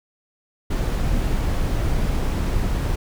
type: noise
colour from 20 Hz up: brown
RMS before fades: -21 dBFS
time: 0.7-2.96 s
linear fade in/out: 10 ms
effects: none